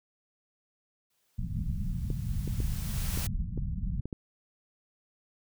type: noise with exponential growth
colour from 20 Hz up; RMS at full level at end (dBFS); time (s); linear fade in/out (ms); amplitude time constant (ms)
white; -36; 1.1-3.27; 5; 470
type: low-pass noise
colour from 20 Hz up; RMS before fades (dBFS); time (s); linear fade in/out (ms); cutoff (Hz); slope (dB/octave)
pink; -32; 1.38-4.01; 10; 200; 48
type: clicks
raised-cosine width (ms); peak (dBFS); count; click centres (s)
3; -22; 7; 2.103 / 2.477 / 2.603 / 3.175 / 3.577 / 4.056 / 4.128
effects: none